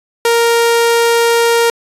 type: tone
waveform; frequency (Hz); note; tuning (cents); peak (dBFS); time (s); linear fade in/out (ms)
sawtooth; 466.2; A#4; 0; -5; 0.25-1.7; 2
effects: resampled to 32000 Hz